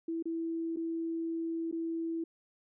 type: tone with dropouts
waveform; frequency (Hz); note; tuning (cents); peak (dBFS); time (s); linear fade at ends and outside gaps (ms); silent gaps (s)
sine; 329.6; E4; 0; -32; 0.08-2.24; 5; 0.226-0.255 / 0.762-0.769 / 1.714-1.725
effects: none